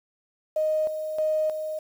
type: tone with tremolo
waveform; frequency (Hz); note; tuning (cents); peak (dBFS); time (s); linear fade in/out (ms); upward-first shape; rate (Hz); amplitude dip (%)
sine; 621; D#5; -3; -21; 0.56-1.79; 5; square; 1.6; 55
effects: 8-bit